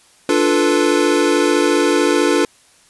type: chord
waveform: square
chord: B half-diminished seventh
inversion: first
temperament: equal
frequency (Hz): 293.7 / 349.2 / 440 / 493.9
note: D4 / F4 / A4 / B4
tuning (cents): 0 / 0 / 0 / 0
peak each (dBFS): -18 / -18 / -19 / -21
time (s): 0.29-2.45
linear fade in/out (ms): 2
effects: white hiss -51 dBFS RMS until 2.89 s + resampled to 24000 Hz